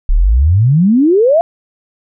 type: exponential sweep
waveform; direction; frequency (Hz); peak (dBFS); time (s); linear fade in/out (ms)
sine; up; 32.7 to 700; -6; 0.09-1.41; 0
effects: none